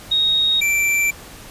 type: tone pair in turn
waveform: sine / square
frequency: 3752 / 2343 Hz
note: A#7 / D7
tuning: +11 / -5 cents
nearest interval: minor sixth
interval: 816 cents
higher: first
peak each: -14 / -16 dBFS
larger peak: first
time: 0.11-0.61 / 0.61-1.11 s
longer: neither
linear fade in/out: 10 ms
effects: pink hiss -39 dBFS RMS until 1.5 s + resampled to 32000 Hz